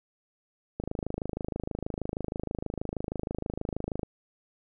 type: click train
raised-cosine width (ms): 2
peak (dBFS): -18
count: 86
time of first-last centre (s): 0.8-4.032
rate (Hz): 26.3
effects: none